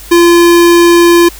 square tone, 343.4 Hz, F4, 29 cents flat, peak -3 dBFS, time 0.11-1.29 s, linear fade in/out 10 ms, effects added 50 Hz sine -31 dBFS peak until 1.39 s + white hiss -32 dBFS RMS until 1.39 s

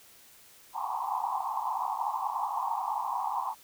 pink band-pass noise, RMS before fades -32 dBFS, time 0.73-3.55 s, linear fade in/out 50 ms, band 770 to 1100 Hz, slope 96 dB/octave, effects white hiss -56 dBFS RMS until 3.63 s

